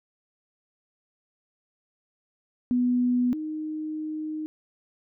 sine tone pair in turn, 246.9 / 309.6 Hz, B3 / D#4, 0 / -9 cents, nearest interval major third, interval 391 cents, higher second, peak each -20 / -29 dBFS, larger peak first, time 2.71-3.33 / 3.33-4.46 s, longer second, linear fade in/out 0 ms, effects none

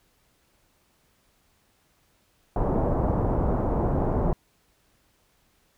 pink low-pass noise, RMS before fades -24 dBFS, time 2.56-4.33 s, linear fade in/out 2 ms, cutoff 900 Hz, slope 24 dB/octave, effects pink hiss -66 dBFS RMS until 5.77 s

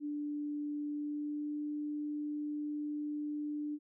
sine tone with pitch glide, 294.2 to 296.9 Hz, D4 to D4, +3 to +19 cents, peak -35 dBFS, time 0-3.79 s, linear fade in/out 50 ms, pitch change +16 cents, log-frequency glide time 0.88-1.59 s, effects none

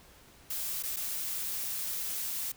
blue noise with dropouts, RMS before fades -35 dBFS, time 0.5-2.52 s, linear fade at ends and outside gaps 5 ms, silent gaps 0.826-0.834 / 0.963-0.967 s, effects pink hiss -57 dBFS RMS until 2.56 s

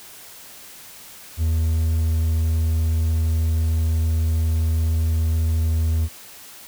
triangle tone, 80.7 Hz, E2, 36 cents flat, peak -15 dBFS, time 1.37-6.09 s, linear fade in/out 50 ms, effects white hiss -42 dBFS RMS until 6.67 s

